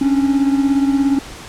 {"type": "beating tone pair", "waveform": "triangle", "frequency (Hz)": [273.9, 290.9], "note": ["C#4", "D4"], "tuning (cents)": [-21, -16], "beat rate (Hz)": 17, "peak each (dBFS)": [-11, -18], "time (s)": [0.01, 1.19], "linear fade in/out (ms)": 5, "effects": ["pink hiss -34 dBFS RMS until 1.48 s", "low-pass 9000 Hz 12 dB/octave"]}